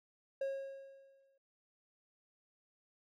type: tone with exponential decay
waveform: triangle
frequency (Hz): 544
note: C#5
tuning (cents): -33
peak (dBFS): -31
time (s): 0.41-1.38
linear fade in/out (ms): 5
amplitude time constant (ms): 210
effects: none